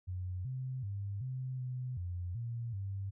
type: tone with pitch steps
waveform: sine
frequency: 91.2 / 129.5 / 99.9 / 129.2 / 126.6 / 88.8 / 117.3 / 97.9 Hz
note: F#2 / C3 / G2 / C3 / B2 / F2 / A#2 / G2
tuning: -24 / -17 / +33 / -21 / +43 / +29 / +11 / -2 cents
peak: -36 dBFS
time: 0.07-3.11 s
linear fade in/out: 20 ms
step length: 380 ms
effects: none